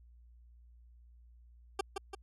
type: tone with echo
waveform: 20% pulse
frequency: 392 Hz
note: G4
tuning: in tune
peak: -25 dBFS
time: 1.79-1.81 s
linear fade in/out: 5 ms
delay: 170 ms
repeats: 2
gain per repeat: -5 dB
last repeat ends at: 2.15 s
effects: added 59 Hz sine -56 dBFS peak until 2.22 s + AAC 32 kbps